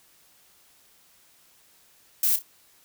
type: noise with echo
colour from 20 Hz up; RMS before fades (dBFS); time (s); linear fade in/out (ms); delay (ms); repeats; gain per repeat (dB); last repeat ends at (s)
violet; -22; 2.23-2.36; 2; 31; 2; -11; 2.422
effects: white hiss -59 dBFS RMS until 2.84 s